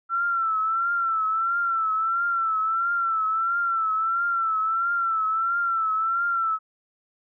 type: tone with vibrato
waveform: sine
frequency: 1342 Hz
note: E6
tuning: 31 cents sharp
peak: -21 dBFS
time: 0.09-6.59 s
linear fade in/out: 50 ms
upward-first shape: triangle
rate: 1.5 Hz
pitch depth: 78 cents each way
effects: none